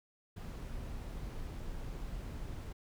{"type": "noise", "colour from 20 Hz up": "brown", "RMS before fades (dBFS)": -42, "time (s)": [0.36, 2.73], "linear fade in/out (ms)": 10, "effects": []}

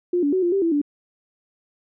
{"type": "tone with pitch steps", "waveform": "sine", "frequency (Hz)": [354.2, 286.9, 373.9, 348.1, 392, 333.3, 290.4], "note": ["F4", "D4", "F#4", "F4", "G4", "E4", "D4"], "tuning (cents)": [24, -40, 18, -6, 0, 19, -19], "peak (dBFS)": -17, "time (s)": [0.13, 0.816], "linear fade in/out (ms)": 5, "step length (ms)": 98, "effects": []}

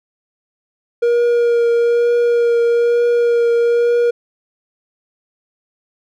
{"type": "tone with vibrato", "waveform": "triangle", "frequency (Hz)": 473.1, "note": "A#4", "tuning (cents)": 26, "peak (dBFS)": -9, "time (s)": [1.02, 4.11], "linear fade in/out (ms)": 10, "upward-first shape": "triangle", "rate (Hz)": 1.1, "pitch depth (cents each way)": 16, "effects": []}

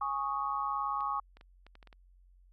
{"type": "chord", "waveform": "sine", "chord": "Ab suspended fourth", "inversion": "none", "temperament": "just", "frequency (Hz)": [830.6, 1107.5, 1245.9], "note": ["Ab5", "Db6", "Eb6"], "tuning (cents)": [0, -2, 2], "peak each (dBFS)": [-37, -33, -37], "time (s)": [0.01, 1.2], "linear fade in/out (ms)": 5}
{"type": "clicks", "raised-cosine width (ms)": 0.3, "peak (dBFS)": -38, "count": 8, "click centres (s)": [1.007, 1.37, 1.411, 1.666, 1.754, 1.828, 1.873, 1.928]}
{"effects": ["added 45 Hz sine -58 dBFS peak until 2.52 s"]}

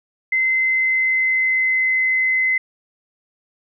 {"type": "tone with pitch glide", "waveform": "sine", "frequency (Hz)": [2062, 2047], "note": ["C7", "C7"], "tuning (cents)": [-26, -38], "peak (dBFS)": -15, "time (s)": [0.32, 2.58], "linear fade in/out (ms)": 5, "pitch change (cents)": -12, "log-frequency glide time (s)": [0.51, 2], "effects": []}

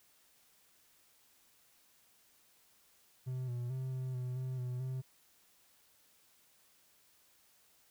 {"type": "tone with pitch steps", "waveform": "triangle", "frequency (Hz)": [128.4, 121.5, 130.6, 129.3, 125.7, 129.3, 124.8, 130], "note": ["C3", "B2", "C3", "C3", "B2", "C3", "B2", "C3"], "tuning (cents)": [-32, -28, -3, -20, 31, -20, 19, -11], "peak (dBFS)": -34, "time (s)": [3.26, 5.02], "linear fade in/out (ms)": 20, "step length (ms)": 220, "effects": ["white hiss -68 dBFS RMS until 7.9 s"]}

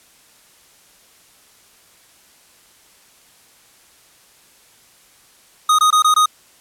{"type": "tone bursts", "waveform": "square", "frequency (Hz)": 1244.5, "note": "D#6", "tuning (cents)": 0, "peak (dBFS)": -11, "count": 5, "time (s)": [5.69, 6.259], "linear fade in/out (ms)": 5, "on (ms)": 97, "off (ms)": 21, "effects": ["white hiss -51 dBFS RMS until 6.6 s", "low-pass 12000 Hz 12 dB/octave"]}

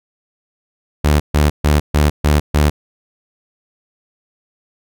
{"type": "tone bursts", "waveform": "sawtooth", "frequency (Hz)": 74.3, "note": "D2", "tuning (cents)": 21, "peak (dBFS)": -6, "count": 6, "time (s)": [1.04, 2.7], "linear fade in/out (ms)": 10, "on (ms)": 160, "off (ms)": 140, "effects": []}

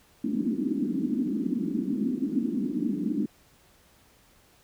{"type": "band-pass noise", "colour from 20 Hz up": "white", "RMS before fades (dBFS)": -28, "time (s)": [0.24, 3.26], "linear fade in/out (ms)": 5, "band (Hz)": [200, 300], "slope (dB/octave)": 48, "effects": ["pink hiss -60 dBFS RMS until 4.63 s"]}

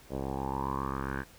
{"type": "tone with low-pass filter sweep", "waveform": "10% pulse", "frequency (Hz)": 67.4, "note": "C#2", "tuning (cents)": -48, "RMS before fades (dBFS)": -34, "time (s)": [0.09, 1.25], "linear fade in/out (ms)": 50, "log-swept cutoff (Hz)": [620, 1600], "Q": 6.6, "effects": ["pink hiss -56 dBFS RMS until 1.38 s"]}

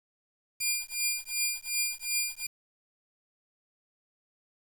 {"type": "tone with tremolo", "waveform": "10% pulse", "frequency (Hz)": 2400, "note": "D7", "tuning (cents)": 37, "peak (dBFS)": -16, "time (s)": [0.6, 2.47], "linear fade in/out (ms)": 10, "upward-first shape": "triangle", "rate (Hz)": 2.7, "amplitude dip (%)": 100, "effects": ["8-bit"]}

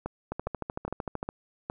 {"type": "two click trains", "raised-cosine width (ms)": 1, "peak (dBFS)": [-18, -18], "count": [5, 13], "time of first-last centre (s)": [[0.06, 1.699], [0.32, 1.229]], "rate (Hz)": [2.44, 13.2], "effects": []}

